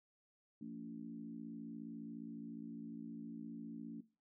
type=harmonic tone with a mistuned harmonic; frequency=57.1 Hz; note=A#1; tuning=35 cents flat; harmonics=3 / 4 / 5 / 6; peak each=-55 / -47 / -49 / -63 dBFS; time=0.61-4.01 s; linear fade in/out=5 ms; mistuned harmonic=4; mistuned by=-19 cents; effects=noise-tail reverb RT60 0.3 s tail -17 dB re dry